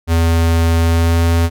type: tone with pitch glide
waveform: square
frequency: 83 to 83.92 Hz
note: E2 to E2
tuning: +12 to +31 cents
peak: -11 dBFS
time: 0.07-1.5 s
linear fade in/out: 50 ms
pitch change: +19 cents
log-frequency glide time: 0.81-1.24 s
effects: none